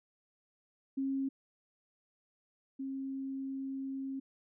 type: tone pair in turn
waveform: sine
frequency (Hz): 270.3 / 269.1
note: C#4 / C4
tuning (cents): -44 / +49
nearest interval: unison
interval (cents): 7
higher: first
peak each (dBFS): -31 / -36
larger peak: first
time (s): 0.97-1.29 / 2.79-4.2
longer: second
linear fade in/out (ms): 10
effects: none